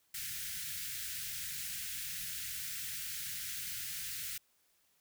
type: band-stop noise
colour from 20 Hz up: white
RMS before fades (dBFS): -41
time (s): 0.14-4.38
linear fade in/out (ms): 5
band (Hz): 180 to 1500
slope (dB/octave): 48
effects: white hiss -73 dBFS RMS until 5 s